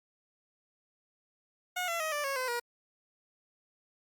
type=tone with pitch steps; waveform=15% pulse; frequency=724 / 675.5 / 630.3 / 588.1 / 548.7 / 511.9 / 477.7 Hz; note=F#5 / E5 / D#5 / D5 / C#5 / C5 / A#4; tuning=-38 / +42 / +22 / +2 / -18 / -38 / +42 cents; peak=-25 dBFS; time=1.76-2.6 s; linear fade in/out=10 ms; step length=120 ms; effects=Opus 48 kbps